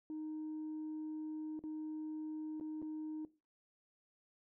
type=tone with dropouts; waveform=sine; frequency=310 Hz; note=D#4; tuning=6 cents flat; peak=-39 dBFS; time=0.1-3.25 s; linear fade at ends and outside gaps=1 ms; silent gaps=1.592-1.638 / 2.599-2.61 / 2.818-2.825 s; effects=noise-tail reverb RT60 0.3 s tail -19 dB re dry + tanh soft clip ceiling -38 dBFS